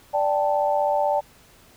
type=chord; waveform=sine; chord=D suspended fourth; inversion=none; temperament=equal; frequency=587.3 / 784 / 880 Hz; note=D5 / G5 / A5; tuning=0 / 0 / 0 cents; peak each=-22 / -24 / -24 dBFS; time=0.13-1.21 s; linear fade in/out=20 ms; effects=pink hiss -53 dBFS RMS until 1.76 s